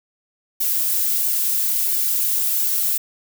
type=noise with flanger; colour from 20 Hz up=violet; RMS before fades=-20 dBFS; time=0.6-2.98 s; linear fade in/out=10 ms; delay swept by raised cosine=1.5 to 4.2 ms; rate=1.5 Hz; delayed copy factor=-0.65; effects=none